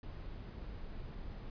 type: noise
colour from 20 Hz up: brown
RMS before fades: -45 dBFS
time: 0.03-1.5 s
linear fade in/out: 2 ms
effects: resampled to 11025 Hz